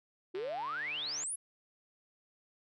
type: exponential sweep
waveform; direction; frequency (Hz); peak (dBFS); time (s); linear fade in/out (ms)
sine; up; 349.2 to 11175; -35; 0.34-1.36; 10
type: click train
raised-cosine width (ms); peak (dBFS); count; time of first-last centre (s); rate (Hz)
0.3; -33; 133; 0.35-1.236; 149
effects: high-pass 150 Hz 12 dB/octave